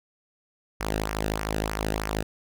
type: tone with flanger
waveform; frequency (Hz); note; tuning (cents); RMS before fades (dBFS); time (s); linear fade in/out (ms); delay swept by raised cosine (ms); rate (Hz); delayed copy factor
sawtooth; 53; G#1; +36; -29; 0.8-2.23; 10; 0.25 to 0.94; 3.2; -0.7
effects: none